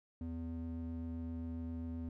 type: ring-modulated tone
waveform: triangle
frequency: 164.81 Hz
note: E3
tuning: in tune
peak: -34 dBFS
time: 0.21-2.09 s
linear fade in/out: 2 ms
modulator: 84.3 Hz
effects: none